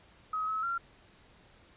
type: tone with pitch steps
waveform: sine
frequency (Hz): 1270 / 1291 / 1375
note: D#6 / E6 / F6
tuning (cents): +35 / -37 / -27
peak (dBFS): -30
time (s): 0.33-0.78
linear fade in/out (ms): 5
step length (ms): 150
effects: pink hiss -60 dBFS RMS until 1.76 s + resampled to 8000 Hz

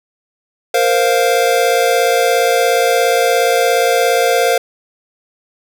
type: chord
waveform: square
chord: Bb suspended second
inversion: none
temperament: equal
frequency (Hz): 466.2 / 523.3 / 698.5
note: Bb4 / C5 / F5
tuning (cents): 0 / 0 / 0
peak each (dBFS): -16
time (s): 0.74-4.58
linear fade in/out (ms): 5
effects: none

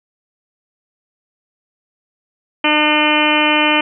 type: harmonic tone with a mistuned harmonic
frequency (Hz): 302.2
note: D4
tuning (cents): +50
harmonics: 1 / 2 / 3 / 4 / 5 / 6 / 7 / 8 / 9 / 10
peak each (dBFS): -18 / -21 / -19 / -22 / -24 / -24 / -22 / -18 / -22 / -19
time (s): 2.64-3.81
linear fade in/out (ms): 5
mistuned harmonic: 5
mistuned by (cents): -20
effects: none

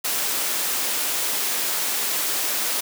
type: high-pass noise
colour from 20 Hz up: white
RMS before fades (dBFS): -24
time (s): 0.04-2.81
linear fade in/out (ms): 10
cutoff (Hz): 260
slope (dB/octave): 12
effects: none

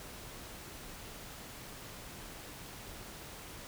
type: silence
effects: pink hiss -48 dBFS RMS until 3.67 s

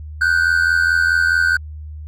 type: tone pair together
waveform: triangle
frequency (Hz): 1462.3 / 1547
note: F#6 / G6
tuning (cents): -21 / -23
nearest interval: minor second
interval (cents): 98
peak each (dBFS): -14 / -14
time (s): 0.21-1.57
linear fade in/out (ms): 5
effects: added 76 Hz sine -29 dBFS peak until 2.07 s + AAC 64 kbps

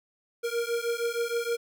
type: beating tone pair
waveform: square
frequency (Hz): 466.2 / 472.6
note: A#4 / A#4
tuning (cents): 0 / +24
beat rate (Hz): 6.4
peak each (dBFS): -31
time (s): 0.43-1.57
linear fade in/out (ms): 20
effects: none

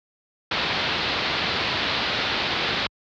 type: low-pass noise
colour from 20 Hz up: white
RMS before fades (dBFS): -25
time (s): 0.51-2.87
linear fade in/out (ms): 5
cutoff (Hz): 4400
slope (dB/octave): 48
effects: high-pass 60 Hz 12 dB/octave

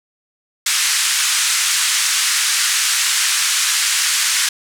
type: band-pass noise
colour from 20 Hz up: white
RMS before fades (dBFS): -17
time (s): 0.66-4.49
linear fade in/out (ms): 5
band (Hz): 1300 to 9100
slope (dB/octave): 24
effects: none

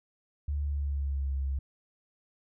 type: tone with pitch glide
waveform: sine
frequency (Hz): 72.4 to 67.94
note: D2 to C#2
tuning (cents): -24 to -34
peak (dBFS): -28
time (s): 0.48-1.59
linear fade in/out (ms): 5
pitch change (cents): -110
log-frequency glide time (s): 0.63-1.34
effects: none

